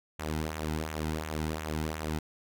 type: tone with flanger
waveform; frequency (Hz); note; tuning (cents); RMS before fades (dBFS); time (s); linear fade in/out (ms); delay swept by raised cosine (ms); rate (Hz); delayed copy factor
sawtooth; 77.9; D#2; +3; -34; 0.19-2.19; 5; 0.2 to 1.8; 2.8; -0.65
effects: none